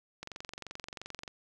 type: click train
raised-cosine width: 0.2 ms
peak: -24 dBFS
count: 25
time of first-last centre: 0.23-1.278 s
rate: 22.9 Hz
effects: none